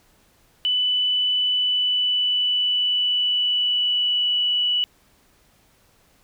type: tone with pitch glide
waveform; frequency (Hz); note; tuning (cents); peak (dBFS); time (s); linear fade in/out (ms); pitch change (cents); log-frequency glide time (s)
sine; 2988 to 2952; F#7 to F#7; +16 to -5; -18; 0.65-4.84; 0; -21; 1.46-4.31
effects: pink hiss -59 dBFS RMS until 6.23 s